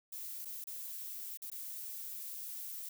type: noise with dropouts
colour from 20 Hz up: violet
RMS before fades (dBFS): -44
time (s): 0.12-2.89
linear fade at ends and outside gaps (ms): 5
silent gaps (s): 0.449-0.454 / 0.641-0.67 / 1.373-1.419 / 1.501-1.516
effects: none